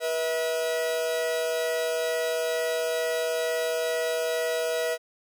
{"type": "tone pair together", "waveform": "45% pulse", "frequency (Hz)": [484.7, 647], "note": ["B4", "E5"], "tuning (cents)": [-32, -32], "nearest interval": "perfect fourth", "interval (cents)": 500, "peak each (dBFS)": -28, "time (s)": [0, 4.98], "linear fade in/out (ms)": 50, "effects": []}